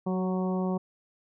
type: harmonic tone with a mistuned harmonic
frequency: 185 Hz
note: F#3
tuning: in tune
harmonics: 1 / 2 / 3 / 4 / 5 / 6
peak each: -27 / -33 / -37 / -39 / -41 / -43 dBFS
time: 0.06-0.78 s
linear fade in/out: 10 ms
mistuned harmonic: 2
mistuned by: +15 cents
effects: none